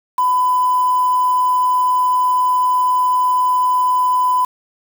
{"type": "tone with quantisation", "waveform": "sine", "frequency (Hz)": 1002, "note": "B5", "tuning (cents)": 25, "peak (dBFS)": -12, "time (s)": [0.18, 4.45], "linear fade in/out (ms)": 5, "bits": 5, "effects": []}